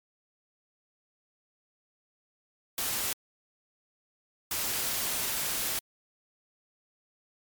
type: noise bursts at uneven times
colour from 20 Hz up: white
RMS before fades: -31 dBFS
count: 2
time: 2.78-3.13 / 4.51-5.79 s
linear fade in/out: 2 ms
effects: MP3 96 kbps